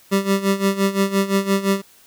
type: tone with tremolo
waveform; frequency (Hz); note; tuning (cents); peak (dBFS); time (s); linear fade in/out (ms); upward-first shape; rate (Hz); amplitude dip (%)
25% pulse; 196; G3; 0; -10; 0.11-1.82; 20; sine; 5.8; 80
effects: white hiss -51 dBFS RMS until 2.06 s

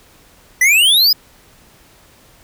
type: exponential sweep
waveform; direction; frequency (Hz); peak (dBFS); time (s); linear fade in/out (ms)
square; up; 1947 to 5110; -9; 0.61-1.13; 5
effects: pink hiss -48 dBFS RMS until 2.43 s

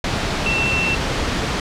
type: tone in noise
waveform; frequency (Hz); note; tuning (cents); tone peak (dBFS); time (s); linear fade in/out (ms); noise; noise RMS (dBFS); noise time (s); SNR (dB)
sine; 2693; E7; +36; -18; 0.46-0.95; 2; pink; -21; 0.04-1.6; 0
effects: low-pass 5000 Hz 12 dB/octave

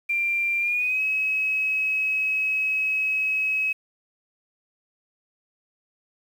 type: tone with pitch glide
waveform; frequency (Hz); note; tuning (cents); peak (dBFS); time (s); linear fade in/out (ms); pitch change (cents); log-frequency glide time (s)
sine; 2374 to 2559; D7 to D#7; +18 to +48; -21; 0.09-3.73; 10; +130; 0.59-1.02
effects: 8-bit

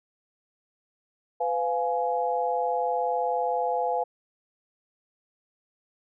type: chord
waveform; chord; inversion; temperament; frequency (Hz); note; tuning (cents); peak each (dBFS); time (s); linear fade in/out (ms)
sine; F diminished; second; just; 502.9 / 698.5 / 838.1; Cb5 / F5 / Ab5; +31 / 0 / +16; -28; 1.4-4.04; 10
effects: none

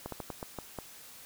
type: slowing click train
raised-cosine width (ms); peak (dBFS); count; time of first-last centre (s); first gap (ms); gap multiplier
1; -23; 7; 0.06-0.787; 63; 1.26
effects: white hiss -51 dBFS RMS until 1.25 s

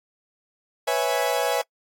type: chord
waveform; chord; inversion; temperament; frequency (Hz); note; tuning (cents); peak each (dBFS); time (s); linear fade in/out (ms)
40% pulse; C# minor seventh; third; equal with one note detuned; 493.9 / 552.4 / 659.3 / 830.6; B4 / C#5 / E5 / G#5; 0 / -6 / 0 / 0; -26; 0.87-1.62; 10
effects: noise-tail reverb RT60 0.1 s tail -26 dB re dry + AAC 64 kbps

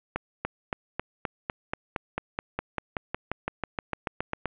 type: accelerating click train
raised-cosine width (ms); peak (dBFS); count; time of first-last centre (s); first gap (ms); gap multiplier
0.5; -13; 23; 0.16-4.457; 290; 0.96
effects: resampled to 8000 Hz + 8-bit

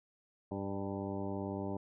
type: harmonic tone with a mistuned harmonic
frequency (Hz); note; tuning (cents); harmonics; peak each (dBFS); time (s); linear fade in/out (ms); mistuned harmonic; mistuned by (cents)
98; G2; 0; 1 / 2 / 3 / 4 / 5 / 6 / 8 / 9 / 10; -43 / -41 / -42 / -43 / -49 / -45 / -49 / -49 / -55; 0.51-1.77; 5; 6; +30
effects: none

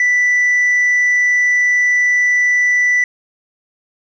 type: tone with tanh clipping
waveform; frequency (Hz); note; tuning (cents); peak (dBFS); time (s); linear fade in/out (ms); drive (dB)
sine; 1975.5; B6; 0; -11; 0-3.04; 2; 1
effects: none

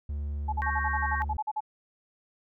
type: tone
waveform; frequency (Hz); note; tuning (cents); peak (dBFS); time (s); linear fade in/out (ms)
triangle; 72.7; D2; -17; -28; 0.09-1.37; 5
type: tone bursts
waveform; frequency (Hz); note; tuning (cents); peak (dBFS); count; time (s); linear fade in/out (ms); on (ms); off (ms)
sine; 856; A5; -48; -27; 13; 0.48-1.606; 10; 46; 44
type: chord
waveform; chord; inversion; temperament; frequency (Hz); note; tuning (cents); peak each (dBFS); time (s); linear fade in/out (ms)
sine; G diminished; second; equal; 1108.7 / 1568 / 1864.7; Db6 / G6 / Bb6; 0 / 0 / 0; -33; 0.62-1.22; 0
effects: none

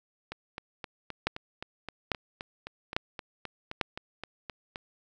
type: two click trains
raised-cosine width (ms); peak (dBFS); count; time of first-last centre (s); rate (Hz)
0.3; -10 / -21; 4 / 18; 1.27-3.812 / 0.32-4.759; 1.18 / 3.83
effects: none

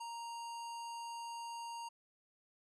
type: tone with notch filter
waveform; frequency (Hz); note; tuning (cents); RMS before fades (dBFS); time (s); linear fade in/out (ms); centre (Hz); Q
square; 932.3; A#5; 0; -45; 0-1.89; 10; 1900; 1.2
effects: resampled to 22050 Hz

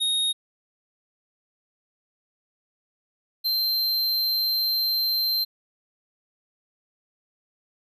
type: tone pair in turn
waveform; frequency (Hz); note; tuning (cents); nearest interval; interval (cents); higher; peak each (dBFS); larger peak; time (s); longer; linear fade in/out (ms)
square; 3733 / 4133; A#7 / C8; +2 / -22; major second; 176; second; -22; neither; 0-0.33 / 3.44-5.45; second; 20
effects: resampled to 32000 Hz

